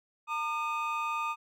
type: tone cluster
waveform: triangle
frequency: 914 / 1210 / 2521 Hz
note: A#5 / D#6 / D#7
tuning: -34 / -49 / +22 cents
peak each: -34 / -30 / -37 dBFS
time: 0.27-1.36 s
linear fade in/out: 50 ms
effects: none

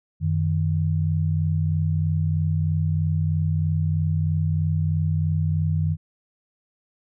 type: tone pair together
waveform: sine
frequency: 92.58 / 155.7 Hz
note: F#2 / D#3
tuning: +2 / +2 cents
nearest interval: major sixth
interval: 900 cents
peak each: -22 dBFS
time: 0.2-5.97 s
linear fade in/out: 50 ms
effects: none

